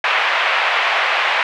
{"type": "band-pass noise", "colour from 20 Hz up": "white", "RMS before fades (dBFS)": -17, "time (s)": [0.04, 1.43], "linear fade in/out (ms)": 2, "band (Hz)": [620, 2700], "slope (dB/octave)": 24, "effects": []}